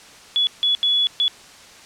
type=tone bursts at uneven times; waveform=sine; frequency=3400 Hz; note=G#7; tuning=40 cents sharp; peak=-15 dBFS; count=4; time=0.36-0.47 / 0.63-0.75 / 0.83-1.07 / 1.2-1.28 s; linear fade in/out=0 ms; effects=white hiss -44 dBFS RMS until 1.85 s + low-pass 7000 Hz 12 dB/octave